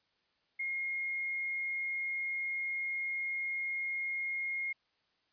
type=tone; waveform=sine; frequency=2144 Hz; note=C7; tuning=42 cents sharp; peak=-33 dBFS; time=0.59-4.73 s; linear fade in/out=10 ms; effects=white hiss -75 dBFS RMS until 5.32 s + resampled to 11025 Hz